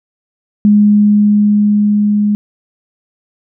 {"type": "tone with level ramp", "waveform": "sine", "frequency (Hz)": 207.7, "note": "G#3", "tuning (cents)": 0, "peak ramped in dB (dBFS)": [-4, -9], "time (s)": [0.65, 2.35], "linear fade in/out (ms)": 0, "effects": []}